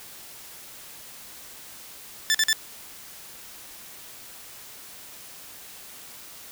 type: tone bursts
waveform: 15% pulse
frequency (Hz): 1760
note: A6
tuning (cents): 0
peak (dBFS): -12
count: 3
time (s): 2.3-2.529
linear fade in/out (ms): 0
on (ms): 45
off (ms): 47
effects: white hiss -44 dBFS RMS until 6.51 s